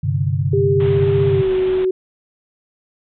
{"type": "chord", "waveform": "sine", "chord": "G suspended fourth", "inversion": "none", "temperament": "equal", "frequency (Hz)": [98, 130.81, 146.83], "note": ["G2", "C3", "D3"], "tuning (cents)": [0, 0, 0], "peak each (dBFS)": -20, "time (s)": [0.03, 1.42], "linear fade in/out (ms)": 10}
{"type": "tone with pitch glide", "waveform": "sine", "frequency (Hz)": [397.7, 373.2], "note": ["G4", "F#4"], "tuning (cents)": [25, 15], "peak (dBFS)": -14, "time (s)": [0.53, 1.91], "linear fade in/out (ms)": 5, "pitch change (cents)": -110, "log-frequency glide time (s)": [1.27, 1.54]}
{"type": "low-pass noise", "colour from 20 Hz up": "pink", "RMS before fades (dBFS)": -32, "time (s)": [0.8, 1.85], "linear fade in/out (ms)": 2, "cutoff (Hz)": 3700, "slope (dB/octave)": 96}
{"effects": []}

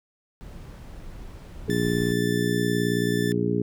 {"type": "noise", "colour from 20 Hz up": "brown", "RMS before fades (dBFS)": -40, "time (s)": [0.41, 2.12], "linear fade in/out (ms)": 0}
{"type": "harmonic tone", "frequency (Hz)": 58.9, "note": "A#1", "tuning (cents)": 19, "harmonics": [2, 3, 4, 5, 6, 7], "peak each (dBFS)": [-29, -27, -29, -29, -32, -27], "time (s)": [1.68, 3.62], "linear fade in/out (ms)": 5}
{"type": "tone", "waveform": "sawtooth", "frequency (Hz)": 1760, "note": "A6", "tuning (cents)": 0, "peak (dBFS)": -28, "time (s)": [1.7, 3.32], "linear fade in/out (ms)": 0}
{"effects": []}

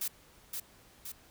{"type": "noise with echo", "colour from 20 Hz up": "blue", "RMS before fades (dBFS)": -34, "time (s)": [0.01, 0.08], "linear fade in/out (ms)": 5, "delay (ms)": 520, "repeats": 2, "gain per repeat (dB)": -4, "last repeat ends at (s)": 1.12, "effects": ["pink hiss -60 dBFS RMS until 1.3 s"]}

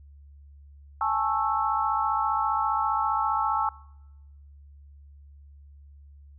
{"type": "chord", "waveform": "sine", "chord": "A major seventh", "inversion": "third", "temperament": "just", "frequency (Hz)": [825, 880, 1100, 1320], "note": ["G#5", "A5", "C#6", "E6"], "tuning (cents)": [-12, 0, -14, 2], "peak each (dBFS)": [-30, -27, -29, -28], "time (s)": [1.01, 3.69], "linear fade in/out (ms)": 2, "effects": ["noise-tail reverb RT60 1.0 s tail -24 dB re dry", "added 71 Hz sine -47 dBFS peak until 6.38 s"]}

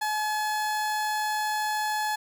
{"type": "tone", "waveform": "30% pulse", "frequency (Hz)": 853, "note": "G#5", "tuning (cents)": 46, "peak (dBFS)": -23, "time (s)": [0.01, 2.16], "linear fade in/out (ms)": 10, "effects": []}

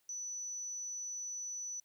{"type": "tone", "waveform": "sine", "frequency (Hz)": 5960, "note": "F#8", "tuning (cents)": 12, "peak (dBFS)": -39, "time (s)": [0.09, 1.8], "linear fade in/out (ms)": 2, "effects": ["white hiss -75 dBFS RMS until 1.84 s"]}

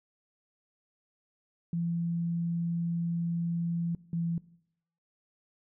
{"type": "tone pair in turn", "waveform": "sine", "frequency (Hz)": [169.5, 168.33], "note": ["E3", "E3"], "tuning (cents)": [49, 37], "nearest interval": "unison", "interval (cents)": 12, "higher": "first", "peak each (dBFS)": -28, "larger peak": "neither", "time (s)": [[1.73, 3.95], [4.13, 4.38]], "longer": "first", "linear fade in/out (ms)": 2, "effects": ["noise-tail reverb RT60 0.7 s tail -20 dB re dry"]}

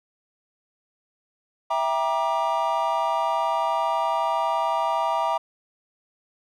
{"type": "chord", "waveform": "triangle", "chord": "E half-diminished seventh", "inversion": "none", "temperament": "just", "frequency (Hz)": [659.3, 791.1, 949.3, 1186.7], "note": ["E5", "G5", "Bb5", "D6"], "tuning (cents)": [0, 16, 31, 18], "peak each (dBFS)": [-25, -26, -23, -27], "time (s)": [1.7, 5.38], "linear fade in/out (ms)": 10, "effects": []}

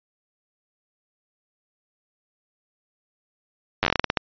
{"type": "slowing click train", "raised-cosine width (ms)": 0.3, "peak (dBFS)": -3, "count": 12, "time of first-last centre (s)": [3.83, 4.172], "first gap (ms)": 9, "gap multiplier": 1.23, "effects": ["resampled to 11025 Hz"]}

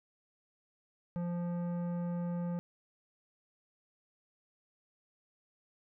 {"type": "tone with tanh clipping", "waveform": "sine", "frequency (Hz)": 174, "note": "F3", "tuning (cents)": -6, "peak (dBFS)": -35, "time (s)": [1.16, 2.59], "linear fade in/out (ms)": 0, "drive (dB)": 13, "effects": []}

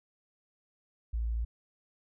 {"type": "tone", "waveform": "sine", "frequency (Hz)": 56.8, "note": "A#1", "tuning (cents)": -44, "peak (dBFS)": -29, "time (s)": [1.13, 1.45], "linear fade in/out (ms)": 10, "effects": []}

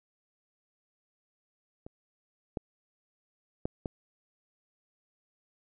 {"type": "clicks", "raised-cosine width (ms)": 2, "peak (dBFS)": [-30, -19, -17, -20], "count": 4, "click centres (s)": [1.865, 2.572, 3.655, 3.858], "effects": []}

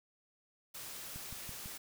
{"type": "noise", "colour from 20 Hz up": "white", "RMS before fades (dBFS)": -46, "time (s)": [0.74, 1.78], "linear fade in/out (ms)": 10}
{"type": "click train", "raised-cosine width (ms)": 5, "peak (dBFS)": -35, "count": 4, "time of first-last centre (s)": [1.16, 1.659], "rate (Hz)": 6.01}
{"effects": []}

